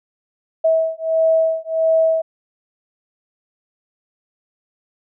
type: beating tone pair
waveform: sine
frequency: 646 / 647.5 Hz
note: E5 / E5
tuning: -35 / -31 cents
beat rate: 1.5 Hz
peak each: -17 / -17 dBFS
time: 0.64-2.22 s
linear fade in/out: 10 ms
effects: none